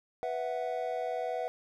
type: chord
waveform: triangle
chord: B suspended fourth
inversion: none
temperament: equal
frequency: 493.9 / 659.3 / 740 Hz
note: B4 / E5 / F#5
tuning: 0 / 0 / 0 cents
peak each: -34 dBFS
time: 0.23-1.48 s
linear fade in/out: 0 ms
effects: none

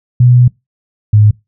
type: tone pair in turn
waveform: sine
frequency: 123.47 / 105.53 Hz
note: B2 / G#2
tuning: 0 / +28 cents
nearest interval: minor third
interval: 272 cents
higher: first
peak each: -3 dBFS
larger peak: neither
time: 0.2-0.48 / 1.13-1.31 s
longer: first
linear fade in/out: 5 ms
effects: noise-tail reverb RT60 0.2 s tail -23 dB re dry

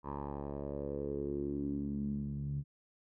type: tone with low-pass filter sweep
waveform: 10% pulse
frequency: 71 Hz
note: C#2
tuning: 42 cents sharp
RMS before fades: -38 dBFS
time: 0.03-2.64 s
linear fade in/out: 50 ms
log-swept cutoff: 1000 to 140 Hz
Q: 4.6
effects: none

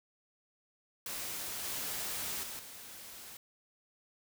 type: noise with level steps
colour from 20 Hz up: white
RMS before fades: -40 / -38 / -43 / -49 dBFS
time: 1.06-3.37 s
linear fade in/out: 2 ms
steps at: 1.64 / 2.43 / 2.59 s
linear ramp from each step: 2 ms
effects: none

